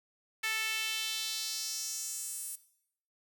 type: tone with high-pass filter sweep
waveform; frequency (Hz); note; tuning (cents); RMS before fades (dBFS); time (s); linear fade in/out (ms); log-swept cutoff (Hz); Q
sawtooth; 440; A4; 0; -36; 0.43-2.56; 10; 2000 to 10000; 2.3
effects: noise-tail reverb RT60 0.7 s tail -17 dB re dry